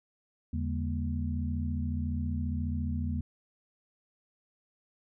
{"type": "tone cluster", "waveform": "sine", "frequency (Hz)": [82, 143.7, 202.6, 237.2], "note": ["E2", "D3", "G#3", "A#3"], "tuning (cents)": [-9, -37, -43, 30], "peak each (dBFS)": [-31, -39, -39, -36], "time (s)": [0.53, 3.21], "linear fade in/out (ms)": 5, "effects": []}